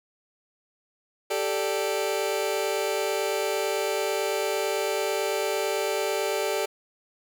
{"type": "chord", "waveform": "sawtooth", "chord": "G suspended second", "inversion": "none", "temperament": "just", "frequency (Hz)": [392, 441, 588], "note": ["G4", "A4", "D5"], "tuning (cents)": [0, 4, 2], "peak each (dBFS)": -25, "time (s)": [1.3, 6.66], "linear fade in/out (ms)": 10, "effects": []}